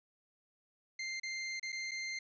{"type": "tone with dropouts", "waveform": "sawtooth", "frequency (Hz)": 2093, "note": "C7", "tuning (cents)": 0, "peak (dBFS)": -34, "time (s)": [0.99, 2.19], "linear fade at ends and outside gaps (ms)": 5, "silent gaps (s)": [[1.199, 1.232], [1.597, 1.628], [1.721, 1.726], [1.911, 1.915]], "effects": ["resampled to 16000 Hz"]}